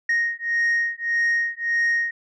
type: beating tone pair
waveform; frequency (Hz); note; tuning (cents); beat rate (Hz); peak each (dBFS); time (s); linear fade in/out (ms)
sine; 1864.7 / 1866.4; A#6 / A#6; 0 / +2; 1.7; -21; 0.09-2.11; 5
effects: tanh soft clip ceiling -16 dBFS

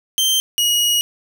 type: tone pair in turn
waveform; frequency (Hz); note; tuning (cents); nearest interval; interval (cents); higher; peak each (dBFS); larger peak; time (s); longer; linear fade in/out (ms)
sawtooth; 3136 / 2896; G7 / F#7; 0 / -38; minor second; 138; first; -11; neither; 0.18-0.4 / 0.58-1.01; second; 0
effects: none

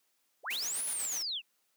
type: linear two-way sweep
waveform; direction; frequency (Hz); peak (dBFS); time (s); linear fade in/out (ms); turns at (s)
sine; up then down; 311.1 to 10548 to 2536; -33; 0.43-1.42; 50; 0.84
type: noise with tremolo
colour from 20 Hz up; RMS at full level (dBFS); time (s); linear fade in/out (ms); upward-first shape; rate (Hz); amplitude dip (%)
white; -41; 0.5-1.23; 10; square; 8.1; 45
effects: white hiss -75 dBFS RMS until 1.76 s + high-pass 200 Hz 12 dB/octave

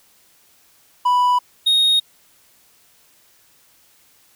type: tone pair in turn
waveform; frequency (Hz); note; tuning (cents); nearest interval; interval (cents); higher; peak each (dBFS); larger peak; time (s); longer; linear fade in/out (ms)
triangle; 987.8 / 3729; B5 / A#7; 0 / 0; octave + major seventh; 2300; second; -11; neither; 1.05-1.39 / 1.66-2; neither; 10
effects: white hiss -55 dBFS RMS until 4.35 s

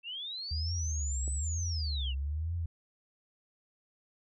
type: linear two-way sweep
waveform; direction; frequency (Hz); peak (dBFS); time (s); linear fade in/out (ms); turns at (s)
sine; up then down; 2637 to 8070 to 2637; -37; 0.03-2.15; 50; 1.33
type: tone with vibrato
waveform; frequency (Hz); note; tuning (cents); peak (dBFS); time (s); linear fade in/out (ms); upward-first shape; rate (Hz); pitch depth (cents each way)
sine; 75.1; D2; +39; -31; 0.51-2.66; 5; triangle; 1.1; 250
type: click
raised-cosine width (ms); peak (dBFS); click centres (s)
2; -32; 1.279
effects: none

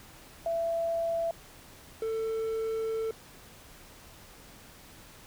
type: tone pair in turn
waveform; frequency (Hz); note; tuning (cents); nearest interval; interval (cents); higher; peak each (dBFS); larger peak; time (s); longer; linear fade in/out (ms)
sine / triangle; 668 / 445.8; E5 / A4; +23 / +23; perfect fifth; 700; first; -27; neither; 0.46-1.31 / 2.02-3.11; second; 2
effects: pink hiss -52 dBFS RMS until 5.26 s

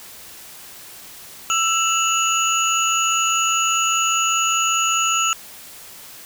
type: tone cluster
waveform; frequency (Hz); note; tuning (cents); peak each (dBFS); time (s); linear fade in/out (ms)
sine; 1325 / 2673 / 2910 / 6780; E6 / E7 / F#7 / G#8; +9 / +23 / -29 / +35; -20 / -25 / -24 / -21; 1.5-5.33; 0
effects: white hiss -40 dBFS RMS until 6.25 s

